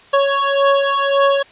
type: beating tone pair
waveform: 25% pulse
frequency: 554.4 / 556.2 Hz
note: C#5 / C#5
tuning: 0 / +6 cents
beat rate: 1.8 Hz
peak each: -12 dBFS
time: 0.13-1.43 s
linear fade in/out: 10 ms
effects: white hiss -45 dBFS RMS until 1.51 s + resampled to 8000 Hz